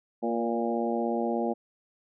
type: harmonic tone with a mistuned harmonic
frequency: 116.54 Hz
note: A#2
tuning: in tune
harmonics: 2 / 3 / 4 / 5 / 6 / 7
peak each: -30 / -32 / -33 / -34 / -35 / -35 dBFS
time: 0.22-1.54 s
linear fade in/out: 20 ms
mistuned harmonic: 4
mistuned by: +26 cents
effects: none